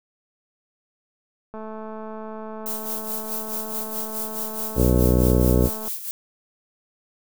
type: click train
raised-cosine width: 1 ms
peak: -23 dBFS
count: 947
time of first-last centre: 1.54-5.879 s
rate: 218 Hz
type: noise with tremolo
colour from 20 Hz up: violet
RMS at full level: -28 dBFS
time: 2.66-6.11 s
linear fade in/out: 0 ms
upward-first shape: sine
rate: 4.7 Hz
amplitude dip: 65%
type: harmonic tone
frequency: 61.74 Hz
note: B1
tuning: in tune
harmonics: 1 / 2 / 3 / 4 / 5 / 6 / 7 / 8 / 9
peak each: -19 / -22 / -24 / -25 / -26 / -27 / -27 / -28 / -29 dBFS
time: 4.75-5.7 s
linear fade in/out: 50 ms
effects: none